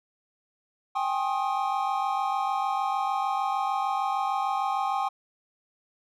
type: chord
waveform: triangle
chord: Ab major seventh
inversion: third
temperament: equal with one note detuned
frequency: 784 / 830.6 / 1072.2 / 1244.5 Hz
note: G5 / Ab5 / C6 / Eb6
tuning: 0 / 0 / +42 / 0 cents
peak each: -26 / -30 / -29 / -32 dBFS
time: 0.95-5.09 s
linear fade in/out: 10 ms
effects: none